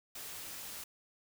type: noise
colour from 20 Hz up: white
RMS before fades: -45 dBFS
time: 0.15-0.84 s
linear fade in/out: 5 ms
effects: none